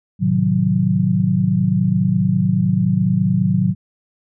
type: chord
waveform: sine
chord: A diminished seventh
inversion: none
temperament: equal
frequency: 110 / 130.81 / 155.56 / 185 Hz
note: A2 / C3 / Eb3 / Gb3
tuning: 0 / 0 / 0 / 0 cents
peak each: -21 / -22 / -20 / -16 dBFS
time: 0.19-3.75 s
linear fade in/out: 50 ms
effects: none